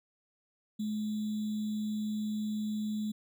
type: tone with sample-and-hold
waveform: sine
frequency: 213.1 Hz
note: G#3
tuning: 45 cents sharp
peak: -31 dBFS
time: 0.79-3.12 s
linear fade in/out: 10 ms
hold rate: 3675 Hz
effects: none